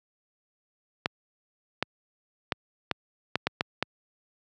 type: clicks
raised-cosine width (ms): 0.3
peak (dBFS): -8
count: 8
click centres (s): 1.059 / 1.826 / 2.522 / 2.913 / 3.356 / 3.47 / 3.609 / 3.826
effects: high-pass 100 Hz 12 dB/octave